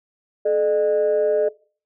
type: tone pair together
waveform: sine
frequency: 430.2 / 606.3 Hz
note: A4 / D#5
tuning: -39 / -45 cents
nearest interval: tritone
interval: 594 cents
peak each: -18 dBFS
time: 0.45-1.49 s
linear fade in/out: 10 ms
effects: noise-tail reverb RT60 0.4 s tail -21 dB re dry + tanh soft clip ceiling -11 dBFS